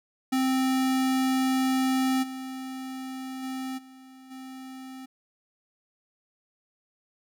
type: tone with level steps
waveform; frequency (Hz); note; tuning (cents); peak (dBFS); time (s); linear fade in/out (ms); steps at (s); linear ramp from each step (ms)
square; 261.6; C4; 0; -23 / -35 / -32 / -48 / -40; 0.32-5.06; 10; 2.22 / 3.42 / 3.77 / 4.3; 20
effects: none